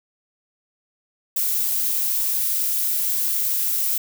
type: noise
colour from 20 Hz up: violet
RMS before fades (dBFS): -22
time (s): 1.36-3.98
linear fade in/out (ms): 5
effects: none